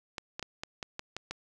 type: clicks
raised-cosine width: 0.2 ms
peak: -19 dBFS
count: 8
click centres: 0.182 / 0.395 / 0.427 / 0.635 / 0.828 / 0.994 / 1.166 / 1.31 s
effects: none